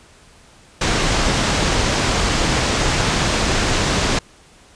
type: low-pass noise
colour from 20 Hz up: pink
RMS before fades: -18 dBFS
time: 0.81-4.19 s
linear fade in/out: 5 ms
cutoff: 7500 Hz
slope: 24 dB/octave
effects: pink hiss -48 dBFS RMS until 4.75 s + resampled to 22050 Hz